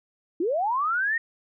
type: linear sweep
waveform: sine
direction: up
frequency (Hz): 307.8 to 1882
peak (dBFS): -22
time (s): 0.4-1.18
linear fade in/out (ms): 5
effects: none